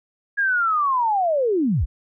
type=linear sweep; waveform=sine; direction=down; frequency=1661.2 to 38.39 Hz; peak=-17 dBFS; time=0.37-1.86 s; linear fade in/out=20 ms; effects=none